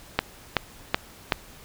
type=click train; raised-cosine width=0.3 ms; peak=-3 dBFS; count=4; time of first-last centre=0.19-1.322 s; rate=2.65 Hz; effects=pink hiss -48 dBFS RMS until 1.64 s